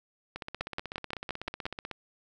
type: two click trains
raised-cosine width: 0.3 ms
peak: -16 / -21 dBFS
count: 7 / 26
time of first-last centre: 0.61-1.655 / 0.36-1.913 s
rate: 5.74 / 16.1 Hz
effects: none